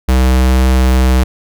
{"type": "tone", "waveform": "square", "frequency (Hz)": 64.2, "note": "C2", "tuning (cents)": -32, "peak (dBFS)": -8, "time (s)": [0.08, 1.24], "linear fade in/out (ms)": 10, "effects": []}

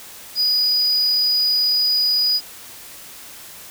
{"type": "tone", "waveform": "triangle", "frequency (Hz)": 4931, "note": "D#8", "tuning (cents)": -16, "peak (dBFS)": -14, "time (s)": [0.35, 2.41], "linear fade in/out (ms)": 50, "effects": ["white hiss -39 dBFS RMS until 3.7 s"]}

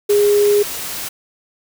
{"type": "tone in noise", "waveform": "sine", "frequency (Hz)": 411.3, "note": "G#4", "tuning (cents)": -17, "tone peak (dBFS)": -10, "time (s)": [0.09, 0.63], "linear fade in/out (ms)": 10, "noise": "white", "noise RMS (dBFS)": -26, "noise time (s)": [0.09, 1.09], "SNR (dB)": 13, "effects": []}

